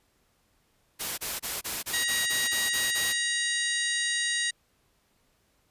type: noise bursts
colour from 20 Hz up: white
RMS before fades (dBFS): -32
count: 10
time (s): 0.99-3.133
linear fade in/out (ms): 20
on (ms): 190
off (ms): 27
type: harmonic tone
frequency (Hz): 950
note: A#5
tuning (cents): +33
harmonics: 2 / 3 / 4 / 5 / 6 / 7 / 8 / 9 / 10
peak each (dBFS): -29 / -37 / -32 / -38 / -43 / -35 / -45 / -35 / -42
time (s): 1.93-4.51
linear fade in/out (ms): 10
effects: pink hiss -69 dBFS RMS until 5.7 s + resampled to 32000 Hz